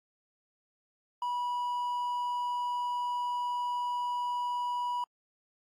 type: tone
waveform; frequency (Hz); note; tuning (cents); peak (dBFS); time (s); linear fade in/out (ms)
triangle; 976; B5; -21; -28; 1.22-5.04; 2
effects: AAC 64 kbps